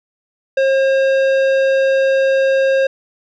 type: tone with tanh clipping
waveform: triangle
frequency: 537 Hz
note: C5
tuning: 45 cents sharp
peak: -13 dBFS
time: 0.57-2.87 s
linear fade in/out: 5 ms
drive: 17 dB
effects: none